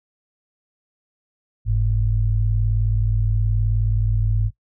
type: tone pair together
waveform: sine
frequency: 47.4 / 106.4 Hz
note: F#1 / G#2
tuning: +43 / +42 cents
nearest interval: octave + major second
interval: 1399 cents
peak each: -19 dBFS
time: 1.65-4.51 s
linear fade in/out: 50 ms
effects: noise-tail reverb RT60 0.1 s tail -20 dB re dry